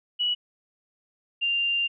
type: tone pair in turn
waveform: sine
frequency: 2934 / 2790 Hz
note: F#7 / F7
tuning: -15 / -2 cents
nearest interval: minor second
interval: 87 cents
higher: first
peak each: -22 dBFS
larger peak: neither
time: 0.19-0.35 / 1.41-1.88 s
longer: second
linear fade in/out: 20 ms
effects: none